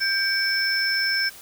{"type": "tone cluster", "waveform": "sine", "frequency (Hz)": [1580, 2270, 5310], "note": ["G6", "C#7", "E8"], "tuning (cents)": [13, 41, 12], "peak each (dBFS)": [-23, -29, -24], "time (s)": [0, 1.3], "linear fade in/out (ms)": 20, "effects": ["white hiss -44 dBFS RMS until 1.41 s"]}